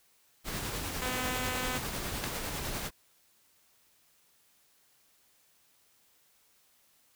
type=noise with tremolo; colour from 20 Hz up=pink; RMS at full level=-35 dBFS; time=0.44-2.91 s; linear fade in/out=50 ms; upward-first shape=sine; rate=10 Hz; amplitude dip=30%
type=tone; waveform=5% pulse; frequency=253.2 Hz; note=B3; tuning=43 cents sharp; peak=-22 dBFS; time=1.02-1.78 s; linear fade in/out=0 ms
type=clicks; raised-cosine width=0.2 ms; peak=-17 dBFS; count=2; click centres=2.239 / 2.242 s
effects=white hiss -67 dBFS RMS until 7.15 s